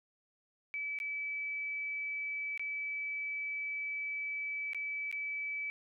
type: tone with dropouts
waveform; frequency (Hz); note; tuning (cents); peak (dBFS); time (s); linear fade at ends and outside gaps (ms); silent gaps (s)
sine; 2300; D7; -37; -35; 0.74-5.7; 0; 0.988-1.001 / 2.576-2.595 / 4.733-4.747 / 5.114-5.126
effects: none